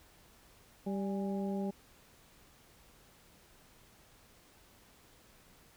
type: harmonic tone with a mistuned harmonic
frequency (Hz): 196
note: G3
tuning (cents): 0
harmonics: 1 / 2 / 3 / 4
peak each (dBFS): -34 / -40 / -44 / -46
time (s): 0.86-1.71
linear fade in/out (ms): 10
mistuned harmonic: 4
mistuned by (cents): +74
effects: pink hiss -62 dBFS RMS until 5.76 s